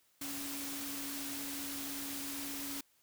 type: tone in noise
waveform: sine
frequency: 280 Hz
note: C#4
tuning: 18 cents sharp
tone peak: -44 dBFS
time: 0.21-2.81 s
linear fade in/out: 5 ms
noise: white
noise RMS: -42 dBFS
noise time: 0.21-2.81 s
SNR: -5 dB
effects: white hiss -71 dBFS RMS until 3.02 s